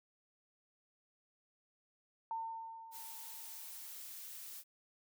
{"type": "tone with exponential decay", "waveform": "sine", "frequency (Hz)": 904, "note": "A5", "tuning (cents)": 47, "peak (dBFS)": -36, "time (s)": [2.31, 3.92], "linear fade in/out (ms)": 1, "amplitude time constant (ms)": 350}
{"type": "noise", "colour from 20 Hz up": "blue", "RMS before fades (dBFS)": -49, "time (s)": [2.91, 4.64], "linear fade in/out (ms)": 50}
{"effects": []}